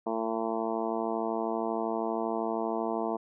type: harmonic tone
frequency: 112.7 Hz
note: A2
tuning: 42 cents sharp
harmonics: 2 / 3 / 4 / 5 / 6 / 7 / 8 / 9 / 10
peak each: -36 / -35 / -35 / -44 / -34 / -40 / -38 / -40 / -46 dBFS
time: 0.06-3.17 s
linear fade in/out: 10 ms
effects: none